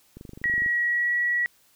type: click train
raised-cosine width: 3 ms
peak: -28 dBFS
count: 13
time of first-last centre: 0.17-0.662 s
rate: 24.4 Hz
type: tone with pitch glide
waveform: sine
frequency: 1913 to 1928.5 Hz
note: A#6 to B6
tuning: +44 to -42 cents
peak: -21 dBFS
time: 0.44-1.46 s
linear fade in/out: 0 ms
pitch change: +14 cents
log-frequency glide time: 0.85-1.13 s
effects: white hiss -61 dBFS RMS until 1.75 s